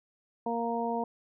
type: harmonic tone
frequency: 233.1 Hz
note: A#3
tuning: in tune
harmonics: 1 / 2 / 3 / 4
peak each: -34 / -34 / -34 / -34 dBFS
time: 0.46-1.04 s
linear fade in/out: 5 ms
effects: none